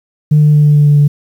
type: tone with pitch steps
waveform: sine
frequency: 150.6 / 149.73 / 148.87 / 148.01 / 147.16 / 146.31 / 145.47 Hz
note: D3 / D3 / D3 / D3 / D3 / D3 / D3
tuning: +44 / +34 / +24 / +14 / +4 / -6 / -16 cents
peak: -3 dBFS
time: 0.31-1.08 s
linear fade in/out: 10 ms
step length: 110 ms
effects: tanh soft clip ceiling -1 dBFS + 7-bit